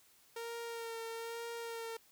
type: tone with vibrato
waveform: sawtooth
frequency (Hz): 460.9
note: A#4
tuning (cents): -20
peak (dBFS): -37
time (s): 0.36-1.97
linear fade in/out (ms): 5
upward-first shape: sine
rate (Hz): 1.1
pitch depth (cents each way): 22
effects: white hiss -66 dBFS RMS until 2.11 s